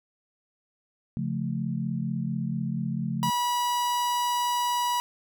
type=chord; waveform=sine; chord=Db augmented; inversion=none; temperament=equal with one note detuned; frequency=138.59 / 174.61 / 219 Hz; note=Db3 / F3 / A3; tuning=0 / 0 / -8 cents; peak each=-31 dBFS; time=1.17-3.3 s; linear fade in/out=0 ms
type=tone; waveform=45% pulse; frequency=973 Hz; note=B5; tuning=26 cents flat; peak=-24 dBFS; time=3.23-5 s; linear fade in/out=0 ms
effects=none